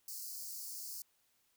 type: high-pass noise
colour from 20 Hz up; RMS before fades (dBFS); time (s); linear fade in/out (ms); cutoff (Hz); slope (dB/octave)
white; -45; 0.08-1.02; 2; 4400; 96
effects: white hiss -75 dBFS RMS until 1.56 s